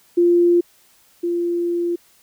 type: tone pair in turn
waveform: sine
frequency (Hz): 347.4 / 345.4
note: F4 / F4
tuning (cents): -9 / -19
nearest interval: unison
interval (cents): 10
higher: first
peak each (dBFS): -11 / -18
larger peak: first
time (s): 0.17-0.61 / 1.23-1.96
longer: second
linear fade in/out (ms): 10
effects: white hiss -55 dBFS RMS until 2.22 s